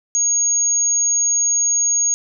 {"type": "tone", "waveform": "sine", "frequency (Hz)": 6600, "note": "G#8", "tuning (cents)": -12, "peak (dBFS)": -14, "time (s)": [0.15, 2.14], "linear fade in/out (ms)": 0, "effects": []}